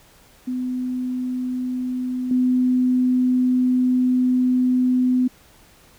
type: tone with level steps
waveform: sine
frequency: 252.5 Hz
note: B3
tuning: 39 cents sharp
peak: -22 / -15 dBFS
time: 0.47-5.28 s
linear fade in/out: 10 ms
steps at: 2.31 s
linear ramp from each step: 2 ms
effects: pink hiss -52 dBFS RMS until 5.98 s